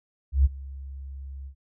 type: tone with ADSR envelope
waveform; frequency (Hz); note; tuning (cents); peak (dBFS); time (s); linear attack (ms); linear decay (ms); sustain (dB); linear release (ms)
sine; 68; C#2; -33; -13; 0.32-1.55; 130; 26; -22; 87
effects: none